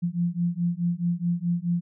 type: beating tone pair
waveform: sine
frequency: 170.9 / 175.6 Hz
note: F3 / F3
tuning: -37 / +10 cents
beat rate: 4.7 Hz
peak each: -26 dBFS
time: 0.02-1.81 s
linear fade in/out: 20 ms
effects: none